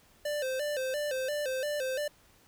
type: tone with vibrato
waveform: square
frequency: 554.4 Hz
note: C#5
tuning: in tune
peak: -31 dBFS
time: 0.25-2.08 s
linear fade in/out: 5 ms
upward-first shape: square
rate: 2.9 Hz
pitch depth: 110 cents each way
effects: pink hiss -62 dBFS RMS until 2.47 s